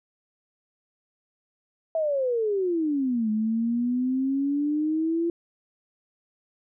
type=exponential two-way sweep; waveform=sine; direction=down then up; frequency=659.3 to 213 to 341.8 Hz; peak=-22 dBFS; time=1.95-5.3 s; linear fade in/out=2 ms; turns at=3.3 s; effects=none